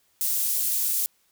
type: high-pass noise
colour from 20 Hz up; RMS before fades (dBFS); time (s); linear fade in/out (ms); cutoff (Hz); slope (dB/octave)
pink; -25; 0.21-1.06; 0; 11000; 12
effects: white hiss -66 dBFS RMS until 1.31 s